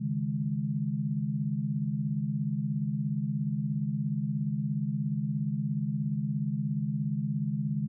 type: chord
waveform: sine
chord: C# suspended second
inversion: none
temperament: equal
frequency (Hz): 138.59 / 155.56 / 207.7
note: C#3 / D#3 / G#3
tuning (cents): 0 / 0 / 0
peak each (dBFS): -32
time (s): 0-7.88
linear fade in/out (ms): 20
effects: none

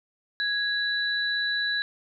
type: tone pair together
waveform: sine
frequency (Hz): 1661.2 / 3958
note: G#6 / B7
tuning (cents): 0 / +3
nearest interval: octave + minor third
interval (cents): 1503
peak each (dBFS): -26 / -28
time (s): 0.4-1.82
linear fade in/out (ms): 0
effects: none

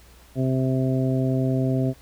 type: harmonic tone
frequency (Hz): 130.81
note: C3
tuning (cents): 0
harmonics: 1 / 2 / 3 / 4 / 5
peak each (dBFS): -22 / -24 / -30 / -34 / -31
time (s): 0.35-1.94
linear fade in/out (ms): 50
effects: added 60 Hz sine -50 dBFS peak until 2.01 s + pink hiss -53 dBFS RMS until 2.01 s

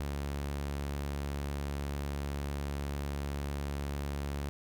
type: tone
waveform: sawtooth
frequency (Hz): 71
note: C#2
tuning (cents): +42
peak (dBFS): -30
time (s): 0-4.49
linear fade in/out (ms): 0
effects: none

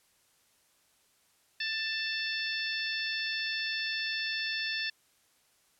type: harmonic tone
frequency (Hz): 885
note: A5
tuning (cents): +10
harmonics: 2 / 3 / 4 / 5 / 6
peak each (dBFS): -35 / -37 / -38 / -39 / -40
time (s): 1.6-4.9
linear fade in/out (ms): 5
effects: white hiss -68 dBFS RMS until 5.79 s + low-pass 12000 Hz 12 dB/octave

